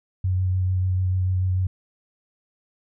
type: tone with vibrato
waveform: sine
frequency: 92.5 Hz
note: F#2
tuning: in tune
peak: -19 dBFS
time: 0.24-1.67 s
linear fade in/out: 5 ms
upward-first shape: sine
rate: 6.8 Hz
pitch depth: 16 cents each way
effects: none